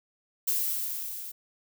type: noise with level ramp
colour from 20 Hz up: violet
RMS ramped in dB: -26 to -40 dBFS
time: 0.47-1.32 s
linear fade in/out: 10 ms
effects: none